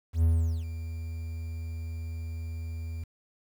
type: tone with ADSR envelope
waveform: triangle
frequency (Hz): 82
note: E2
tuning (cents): -9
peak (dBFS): -17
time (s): 0.13-3.04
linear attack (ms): 99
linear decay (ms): 410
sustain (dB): -14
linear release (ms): 6
effects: 9-bit